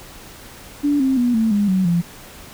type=tone with pitch steps; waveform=sine; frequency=289.3 / 265.3 / 243.3 / 223.1 / 204.6 / 187.59 / 172.02 Hz; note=D4 / C4 / B3 / A3 / G#3 / F#3 / F3; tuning=-26 / +24 / -26 / +24 / -26 / +24 / -26 cents; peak=-14 dBFS; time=0.83-2.02 s; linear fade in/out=20 ms; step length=170 ms; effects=pink hiss -40 dBFS RMS until 2.53 s